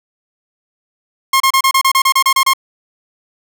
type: tone bursts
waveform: sawtooth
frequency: 1071 Hz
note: C6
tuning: 40 cents sharp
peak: -5 dBFS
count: 12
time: 1.33-2.535 s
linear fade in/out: 5 ms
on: 72 ms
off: 31 ms
effects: none